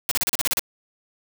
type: noise bursts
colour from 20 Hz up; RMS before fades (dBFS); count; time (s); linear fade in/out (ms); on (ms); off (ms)
white; -22; 9; 0.09-0.594; 0; 24; 36
effects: none